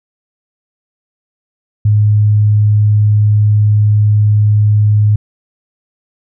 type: tone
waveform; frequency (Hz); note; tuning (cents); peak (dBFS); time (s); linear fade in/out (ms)
sine; 105.2; G#2; +23; -6; 1.85-5.16; 5
effects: none